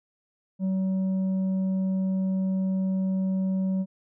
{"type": "tone with tanh clipping", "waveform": "triangle", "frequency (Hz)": 189.4, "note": "F#3", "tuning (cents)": 41, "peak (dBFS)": -24, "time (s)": [0.59, 3.86], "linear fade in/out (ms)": 50, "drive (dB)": 9, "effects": []}